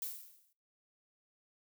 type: noise with exponential decay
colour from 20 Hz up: violet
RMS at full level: -37 dBFS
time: 0.02-0.53 s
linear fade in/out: 2 ms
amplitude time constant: 110 ms
effects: noise-tail reverb RT60 0.3 s tail -20 dB re dry